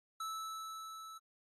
square tone with level ramp, 1310 Hz, E6, 11 cents flat, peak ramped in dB -39 to -49 dBFS, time 0.2-1.18 s, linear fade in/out 5 ms, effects AAC 32 kbps

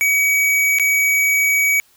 square tone with dropouts, 2267 Hz, C#7, 38 cents sharp, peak -14 dBFS, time 0.01-1.8 s, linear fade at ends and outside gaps 0 ms, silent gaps 0.786-0.797 s, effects white hiss -55 dBFS RMS until 1.96 s

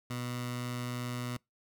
15% pulse tone with notch filter, 122.9 Hz, B2, 8 cents flat, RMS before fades -37 dBFS, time 0.1-1.37 s, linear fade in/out 5 ms, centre 420 Hz, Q 1.2, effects noise-tail reverb RT60 0.2 s tail -26 dB re dry

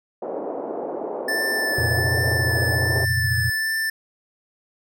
pink band-pass noise, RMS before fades -29 dBFS, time 0.22-3.05 s, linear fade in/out 5 ms, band 340 to 730 Hz, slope 24 dB/octave
square tone with vibrato, 1760 Hz, A6, in tune, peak -22 dBFS, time 1.28-3.9 s, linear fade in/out 5 ms, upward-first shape sine, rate 1.3 Hz, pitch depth 15 cents each way
sine chord, F suspended fourth, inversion none, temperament equal, 87.31 / 116.54 / 130.81 Hz, F2 / Bb2 / C3, 0 / 0 / 0 cents, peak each -25 / -24 / -30 dBFS, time 1.78-3.5 s, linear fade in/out 5 ms
effects none

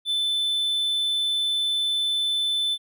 triangle tone, 3520 Hz, A7, in tune, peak -20 dBFS, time 0.05-2.78 s, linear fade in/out 50 ms, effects none

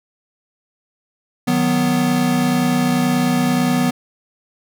square chord, B major, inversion first, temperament equal, 155.56 / 185 / 246.9 Hz, D#3 / F#3 / B3, 0 / 0 / 0 cents, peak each -23 / -22 / -17 dBFS, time 1.47-3.91 s, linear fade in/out 10 ms, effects none

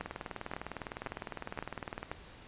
two click trains, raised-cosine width 0.5 ms, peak -23 / -21 dBFS, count 40 / 5, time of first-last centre 0.06-2.03 / 0.01-2.115 s, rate 19.8 / 1.9 Hz, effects pink hiss -53 dBFS RMS until 2.47 s + resampled to 8000 Hz

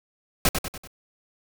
pink noise with echo, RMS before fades -19 dBFS, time 0.45-0.49 s, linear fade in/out 2 ms, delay 96 ms, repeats 4, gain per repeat -6 dB, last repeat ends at 0.874 s, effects none

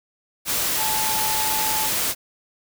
sine tone in noise, 870 Hz, A5, 20 cents flat, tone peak -26 dBFS, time 0.76-1.9 s, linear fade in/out 50 ms, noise white, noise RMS -23 dBFS, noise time 0.45-2.15 s, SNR -6 dB, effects none

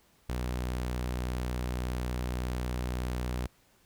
sawtooth tone, 61.74 Hz, B1, in tune, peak -27 dBFS, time 0.29-3.47 s, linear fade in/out 5 ms, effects pink hiss -65 dBFS RMS until 3.85 s

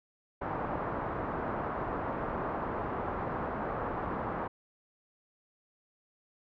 white low-pass noise, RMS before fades -35 dBFS, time 0.41-4.48 s, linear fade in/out 10 ms, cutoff 1200 Hz, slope 24 dB/octave, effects none

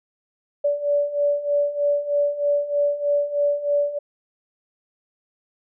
sine beating tone pair, 576 / 579.2 Hz, D5 / D5, -34 / -24 cents, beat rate 3.2 Hz, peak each -24 / -20 dBFS, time 0.64-3.99 s, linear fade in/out 10 ms, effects none

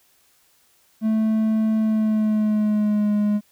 triangle tone with pitch glide, 219.1 to 208.2 Hz, A3 to G#3, -7 to +5 cents, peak -15 dBFS, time 1.01-3.41 s, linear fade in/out 50 ms, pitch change -88 cents, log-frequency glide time 1.78-3.13 s, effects white hiss -60 dBFS RMS until 3.51 s

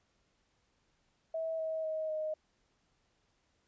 sine tone with pitch steps, 648 / 639.1 / 630.3 / 621.6 Hz, E5 / D#5 / D#5 / D#5, -30 / +46 / +22 / -2 cents, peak -33 dBFS, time 1.34-2.34 s, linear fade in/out 5 ms, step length 250 ms, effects pink hiss -75 dBFS RMS until 3.67 s + resampled to 16000 Hz

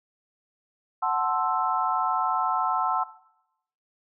sine chord, F# half-diminished seventh, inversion none, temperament equal, 740 / 880 / 1046.5 / 1318.5 Hz, F#5 / A5 / C6 / E6, 0 / 0 / 0 / 0 cents, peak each -28 dBFS, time 1.02-3.04 s, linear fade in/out 10 ms, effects noise-tail reverb RT60 0.8 s tail -17 dB re dry

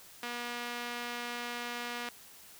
sawtooth tone with band-pass filter, 240.4 Hz, B3, 46 cents flat, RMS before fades -39 dBFS, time 0.23-2.09 s, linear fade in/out 0 ms, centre 2400 Hz, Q 0.72, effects white hiss -54 dBFS RMS until 2.59 s

